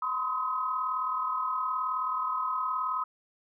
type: tone cluster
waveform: sine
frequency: 1013 / 1052 / 1268 Hz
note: B5 / C6 / D#6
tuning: +44 / +9 / +32 cents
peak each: -33 / -35 / -30 dBFS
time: 0.02-3.04 s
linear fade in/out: 5 ms
effects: none